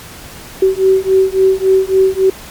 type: beating tone pair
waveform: sine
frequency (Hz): 379.5 / 383.1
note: F#4 / G4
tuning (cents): +44 / -40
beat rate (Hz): 3.6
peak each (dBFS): -11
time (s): 0.62-2.3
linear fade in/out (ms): 5
effects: pink hiss -33 dBFS RMS until 2.5 s + MP3 96 kbps